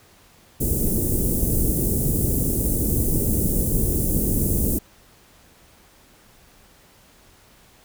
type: band-stop noise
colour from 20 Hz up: pink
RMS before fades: -21 dBFS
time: 0.6-4.79 s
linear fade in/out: 10 ms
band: 410 to 9300 Hz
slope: 24 dB/octave
effects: pink hiss -53 dBFS RMS until 7.84 s